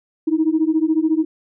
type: beating tone pair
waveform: sine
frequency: 310 / 324 Hz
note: D#4 / E4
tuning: -6 / -30 cents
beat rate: 14 Hz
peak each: -17 dBFS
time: 0.27-1.25 s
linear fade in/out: 10 ms
effects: tanh soft clip ceiling -7 dBFS